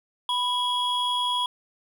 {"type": "tone pair together", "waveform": "triangle", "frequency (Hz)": [987.8, 3317], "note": ["B5", "G#7"], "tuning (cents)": [0, -3], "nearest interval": "octave + major sixth", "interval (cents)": 2097, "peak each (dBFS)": -24, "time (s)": [0.29, 1.46], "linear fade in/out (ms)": 2, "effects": []}